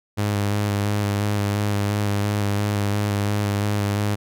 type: tone with vibrato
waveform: sawtooth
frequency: 102.5 Hz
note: G#2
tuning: 22 cents flat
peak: -16 dBFS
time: 0.17-4.16 s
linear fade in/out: 20 ms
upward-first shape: square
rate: 2.9 Hz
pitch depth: 18 cents each way
effects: none